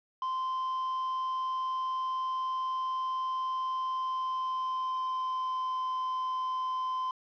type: tone with pitch glide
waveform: triangle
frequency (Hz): 1038 to 1030.2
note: C6 to C6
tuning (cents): -14 to -27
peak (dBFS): -28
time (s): 0.22-7.11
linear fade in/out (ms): 2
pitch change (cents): -13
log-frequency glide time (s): 3.91-5.88
effects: resampled to 11025 Hz + 10-bit